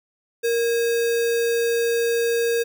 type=tone with sample-and-hold; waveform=sine; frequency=466.6 Hz; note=A#4; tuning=2 cents sharp; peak=-18 dBFS; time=0.43-2.64 s; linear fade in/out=20 ms; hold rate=2100 Hz; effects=none